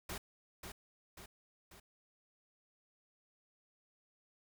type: noise with echo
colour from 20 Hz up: pink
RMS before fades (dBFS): -43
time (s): 0.09-0.18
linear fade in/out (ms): 5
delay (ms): 540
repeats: 3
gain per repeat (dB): -5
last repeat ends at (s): 1.8
effects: none